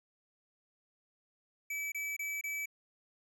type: tone bursts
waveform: square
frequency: 2300 Hz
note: D7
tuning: 37 cents flat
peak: -36 dBFS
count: 4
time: 1.7-2.658 s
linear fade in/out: 5 ms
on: 220 ms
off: 26 ms
effects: none